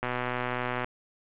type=click train; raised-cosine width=0.5 ms; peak=-15 dBFS; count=102; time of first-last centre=0.03-0.845 s; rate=124 Hz; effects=resampled to 8000 Hz + 7-bit